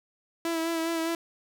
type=tone with vibrato; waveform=sawtooth; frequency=329.6 Hz; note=E4; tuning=in tune; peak=-23 dBFS; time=0.45-1.15 s; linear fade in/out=2 ms; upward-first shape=sine; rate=4.9 Hz; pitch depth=28 cents each way; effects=none